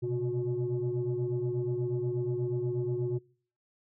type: tone cluster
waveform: sine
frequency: 122.7 / 131 / 362.3 Hz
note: B2 / C3 / F#4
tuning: -11 / +2 / -36 cents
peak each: -33 / -33 / -30 dBFS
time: 0.02-3.19 s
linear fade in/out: 20 ms
effects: noise-tail reverb RT60 0.5 s tail -26 dB re dry + tanh soft clip ceiling -23 dBFS